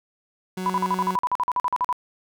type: tone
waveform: 30% pulse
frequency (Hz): 185.3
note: F#3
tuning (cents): +3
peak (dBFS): -25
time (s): 0.57-1.16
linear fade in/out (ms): 5
type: tone bursts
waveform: sine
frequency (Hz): 991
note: B5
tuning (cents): +6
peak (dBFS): -19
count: 16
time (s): 0.66-1.927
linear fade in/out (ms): 0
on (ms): 37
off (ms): 45
effects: none